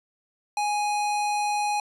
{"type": "tone", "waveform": "square", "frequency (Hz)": 830.6, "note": "G#5", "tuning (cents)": 0, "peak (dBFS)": -24, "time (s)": [0.57, 1.8], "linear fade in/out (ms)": 2, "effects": ["resampled to 24000 Hz"]}